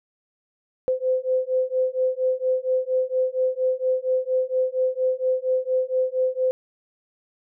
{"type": "beating tone pair", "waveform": "sine", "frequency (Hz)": [512, 516.3], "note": ["C5", "C5"], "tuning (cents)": [-38, -23], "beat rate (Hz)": 4.3, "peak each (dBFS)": -23, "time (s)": [0.88, 6.51], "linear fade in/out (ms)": 0, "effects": []}